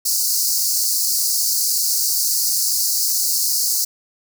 pink high-pass noise, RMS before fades -19 dBFS, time 0.05-3.85 s, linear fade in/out 10 ms, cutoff 4400 Hz, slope 96 dB/octave, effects none

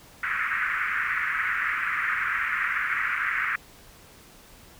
pink band-pass noise, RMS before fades -27 dBFS, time 0.23-3.56 s, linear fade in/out 5 ms, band 1300 to 2200 Hz, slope 48 dB/octave, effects pink hiss -51 dBFS RMS until 4.79 s

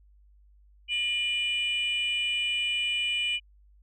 sine tone pair together, 2416 / 2960 Hz, D7 / F#7, +48 / 0 cents, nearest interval major third, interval 352 cents, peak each -27 / -26 dBFS, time 0.88-3.4 s, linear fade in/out 50 ms, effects tanh soft clip ceiling -22 dBFS + added 50 Hz sine -55 dBFS peak until 3.82 s

